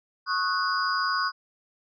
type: tone cluster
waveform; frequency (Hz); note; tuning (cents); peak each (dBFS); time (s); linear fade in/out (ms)
sine; 1100 / 1269 / 1478 / 4903; C#6 / D#6 / F#6 / D#8; -14 / +34 / -2 / -26; -27 / -32 / -28 / -31; 0.26-1.32; 50
effects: none